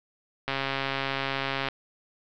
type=click train; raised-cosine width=0.3 ms; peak=-12 dBFS; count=165; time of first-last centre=0.48-1.686 s; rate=136 Hz; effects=low-pass 5000 Hz 12 dB/octave